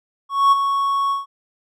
triangle tone with ADSR envelope, 1108.7 Hz, C#6, in tune, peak -7 dBFS, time 0.29-1.26 s, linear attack 230 ms, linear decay 21 ms, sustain -8 dB, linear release 150 ms, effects none

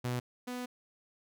sawtooth tone pair in turn, 123.47 / 248.1 Hz, B2 / B3, 0 / +8 cents, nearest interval octave, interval 1208 cents, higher second, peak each -28 / -33 dBFS, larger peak first, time 0.04-0.2 / 0.47-0.66 s, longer second, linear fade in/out 10 ms, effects none

